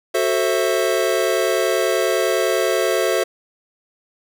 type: chord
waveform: square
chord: F# half-diminished seventh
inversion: none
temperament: equal with one note detuned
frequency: 370 / 440 / 530.2 / 659.3 Hz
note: F#4 / A4 / C5 / E5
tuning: 0 / 0 / +23 / 0 cents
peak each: -23 dBFS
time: 0.14-3.24 s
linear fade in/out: 10 ms
effects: none